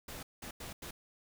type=noise bursts at uneven times; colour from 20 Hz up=pink; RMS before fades=-45 dBFS; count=4; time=0.08-0.23 / 0.42-0.51 / 0.6-0.73 / 0.82-0.91 s; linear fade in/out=5 ms; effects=none